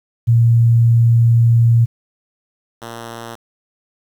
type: tone pair in turn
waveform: sine / 5% pulse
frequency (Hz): 116.54 / 116.11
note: A#2 / A#2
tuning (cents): 0 / -6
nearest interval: unison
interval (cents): 6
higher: first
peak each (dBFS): -8 / -18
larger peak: first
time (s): 0.27-1.86 / 2.81-3.36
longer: first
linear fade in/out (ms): 20
effects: 8-bit